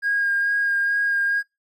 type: tone with vibrato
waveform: triangle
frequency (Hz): 1625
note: G#6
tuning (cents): -38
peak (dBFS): -15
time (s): 0.02-1.43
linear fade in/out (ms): 50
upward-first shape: sine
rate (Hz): 2.3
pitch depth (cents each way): 14
effects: noise-tail reverb RT60 0.2 s tail -22 dB re dry + tanh soft clip ceiling -16 dBFS